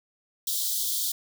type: high-pass noise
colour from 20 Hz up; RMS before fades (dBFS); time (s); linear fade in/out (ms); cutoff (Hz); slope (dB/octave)
white; -28; 0.47-1.12; 5; 3200; 96
effects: none